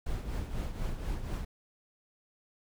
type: noise with tremolo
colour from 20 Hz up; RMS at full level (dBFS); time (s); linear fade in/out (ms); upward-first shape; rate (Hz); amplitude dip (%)
brown; -32; 0.06-1.45; 5; triangle; 4.1; 65
effects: none